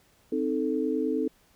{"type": "chord", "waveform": "sine", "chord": "A diminished", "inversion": "first", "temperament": "equal", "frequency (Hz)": [261.6, 311.1, 440], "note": ["C4", "Eb4", "A4"], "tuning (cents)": [0, 0, 0], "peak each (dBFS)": -29, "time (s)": [0.32, 1.28], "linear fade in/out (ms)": 5, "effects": ["pink hiss -63 dBFS RMS until 1.55 s"]}